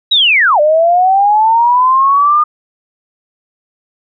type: linear two-way sweep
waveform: sine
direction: down then up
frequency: 3920 to 588 to 1223 Hz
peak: -6 dBFS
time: 0.11-2.44 s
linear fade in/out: 10 ms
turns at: 0.6 s
effects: none